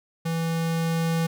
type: tone with level ramp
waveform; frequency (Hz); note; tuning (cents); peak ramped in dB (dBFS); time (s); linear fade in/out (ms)
square; 164.81; E3; 0; -25 to -22; 0.25-1.27; 10
effects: none